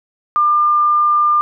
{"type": "tone", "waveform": "sine", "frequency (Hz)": 1199, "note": "D6", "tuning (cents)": 36, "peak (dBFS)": -10, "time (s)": [0.36, 1.41], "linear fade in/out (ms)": 0, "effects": []}